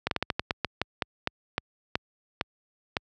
slowing click train, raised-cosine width 0.3 ms, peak -9 dBFS, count 15, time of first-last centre 0.07-2.968 s, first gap 42 ms, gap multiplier 1.22, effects high-pass 60 Hz 12 dB/octave

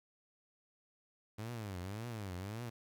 sawtooth tone with vibrato, 103.4 Hz, G#2, 7 cents flat, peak -37 dBFS, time 1.38-2.7 s, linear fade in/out 10 ms, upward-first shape triangle, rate 1.8 Hz, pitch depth 300 cents each way, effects 11-bit

